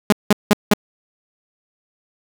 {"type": "tone bursts", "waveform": "sawtooth", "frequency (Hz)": 207.7, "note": "G#3", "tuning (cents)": 0, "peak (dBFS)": -5, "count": 4, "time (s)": [0.1, 0.736], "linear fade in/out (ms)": 2, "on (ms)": 24, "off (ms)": 180, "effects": []}